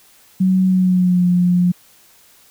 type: tone with pitch glide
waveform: sine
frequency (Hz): 187 to 177.94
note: F#3 to F3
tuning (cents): +19 to +33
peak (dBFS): -11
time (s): 0.4-1.72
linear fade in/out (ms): 10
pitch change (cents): -86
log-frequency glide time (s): 0.66-1.26
effects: white hiss -50 dBFS RMS until 2.5 s